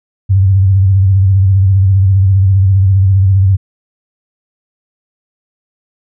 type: tone with vibrato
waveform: sine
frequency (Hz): 96.3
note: G2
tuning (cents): -30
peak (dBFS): -5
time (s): 0.29-3.57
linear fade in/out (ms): 20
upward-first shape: sine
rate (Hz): 15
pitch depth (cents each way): 65
effects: none